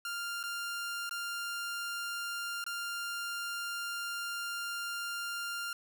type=tone with dropouts; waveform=sawtooth; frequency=1396.9 Hz; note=F6; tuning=in tune; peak=-32 dBFS; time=0.05-5.73 s; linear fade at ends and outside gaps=2 ms; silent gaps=0.43-0.437 / 1.094-1.11 / 2.641-2.664 s; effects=none